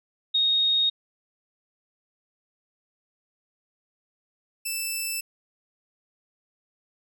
sine / 10% pulse tone pair in turn, 3729 / 2645 Hz, A#7 / E7, 0 / +5 cents, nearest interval tritone, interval 595 cents, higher first, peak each -19 dBFS, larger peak neither, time 0.34-0.9 / 4.65-5.21 s, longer neither, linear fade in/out 10 ms, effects none

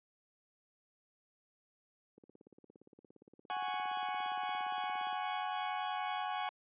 click train, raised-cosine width 3 ms, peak -37 dBFS, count 52, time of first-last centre 2.18-5.128 s, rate 17.3 Hz
40% pulse chord, F# suspended second, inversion none, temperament equal, 740 / 830.6 / 1108.7 Hz, F#5 / G#5 / C#6, 0 / 0 / 0 cents, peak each -38 / -38 / -41 dBFS, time 3.5-6.49 s, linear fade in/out 0 ms
effects high-pass 400 Hz 12 dB/octave + resampled to 8000 Hz

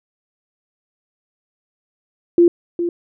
sine tone with echo, 345 Hz, F4, 21 cents flat, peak -7 dBFS, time 2.38-2.48 s, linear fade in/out 2 ms, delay 410 ms, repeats 1, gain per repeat -10 dB, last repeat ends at 2.89 s, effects none

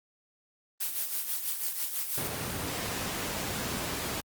blue noise with tremolo, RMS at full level -30 dBFS, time 0.8-2.28 s, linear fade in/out 10 ms, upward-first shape sine, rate 6.1 Hz, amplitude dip 55%
pink noise, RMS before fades -33 dBFS, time 2.17-4.21 s, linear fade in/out 10 ms
effects high-pass 80 Hz 12 dB/octave + Opus 24 kbps

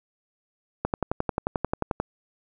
click train, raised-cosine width 1 ms, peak -10 dBFS, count 14, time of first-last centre 0.85-2 s, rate 11.3 Hz, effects none

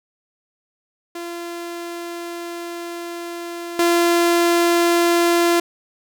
sawtooth tone with level steps, 343 Hz, F4, 31 cents flat, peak -24 / -10 dBFS, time 1.15-5.6 s, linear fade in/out 5 ms, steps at 3.79 s, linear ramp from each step 2 ms, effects none

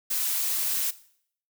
blue noise, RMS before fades -27 dBFS, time 0.1-0.91 s, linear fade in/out 10 ms, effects noise-tail reverb RT60 0.6 s tail -17 dB re dry

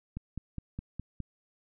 click train, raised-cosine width 5 ms, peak -24 dBFS, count 6, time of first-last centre 0.17-1.203 s, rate 4.84 Hz, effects none

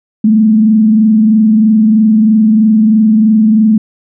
sine tone with frequency modulation, 217.3 Hz, A3, 21 cents flat, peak -4 dBFS, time 0.24-3.78 s, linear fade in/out 5 ms, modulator 23.1 Hz, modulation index 0.43, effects none

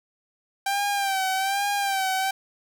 sawtooth tone with vibrato, 784 Hz, G5, in tune, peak -19 dBFS, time 0.66-2.31 s, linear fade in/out 5 ms, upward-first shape sine, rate 1.2 Hz, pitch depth 60 cents each way, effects 9-bit

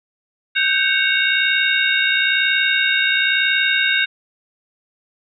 sine tone cluster, 1525 / 1586 / 2216 / 2773 / 3712 Hz, G6 / G6 / C#7 / F7 / A#7, -48 / +20 / -1 / -13 / -8 cents, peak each -21 dBFS, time 0.55-4.06 s, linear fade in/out 20 ms, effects none

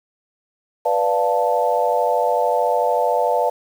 sine chord, B half-diminished seventh, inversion none, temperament equal, 493.9 / 587.3 / 698.5 / 880 Hz, B4 / D5 / F5 / A5, 0 / 0 / 0 / 0 cents, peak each -21 dBFS, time 0.85-3.5 s, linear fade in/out 10 ms, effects 7-bit

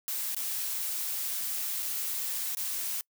blue noise with dropouts, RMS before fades -33 dBFS, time 0.08-3.01 s, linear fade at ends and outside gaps 0 ms, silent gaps 0.347-0.365 / 1.824-1.828 / 2.549-2.571 s, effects noise-tail reverb RT60 0.1 s tail -26 dB re dry

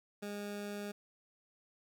20% pulse tone, 204.9 Hz, G#3, 23 cents flat, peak -35 dBFS, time 0.22-0.92 s, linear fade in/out 10 ms, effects none

